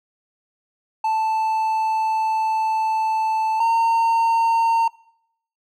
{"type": "tone pair in turn", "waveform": "triangle", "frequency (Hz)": [880, 914.1], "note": ["A5", "A#5"], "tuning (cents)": [0, -34], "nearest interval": "minor second", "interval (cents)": 66, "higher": "second", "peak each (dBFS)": [-16, -13], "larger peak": "second", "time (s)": [[1.04, 3.6], [3.6, 4.88]], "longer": "first", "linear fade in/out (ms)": 5, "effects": ["noise-tail reverb RT60 0.7 s tail -22 dB re dry"]}